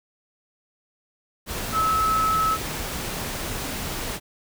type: tone in noise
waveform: sine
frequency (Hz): 1297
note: E6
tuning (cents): -28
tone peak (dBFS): -19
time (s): 1.72-2.58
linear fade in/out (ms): 50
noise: pink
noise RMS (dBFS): -30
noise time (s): 1.46-4.2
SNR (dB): +8
effects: none